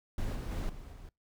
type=noise with level steps; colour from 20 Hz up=brown; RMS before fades=-34 / -37 / -34 / -46 / -48 dBFS; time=0.18-1.09 s; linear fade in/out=2 ms; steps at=0.35 / 0.51 / 0.69 / 0.93 s; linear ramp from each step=5 ms; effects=noise-tail reverb RT60 0.2 s tail -26 dB re dry